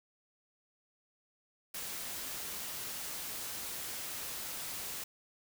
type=noise; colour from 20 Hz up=white; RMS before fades=-41 dBFS; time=1.74-5.04 s; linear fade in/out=5 ms; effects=none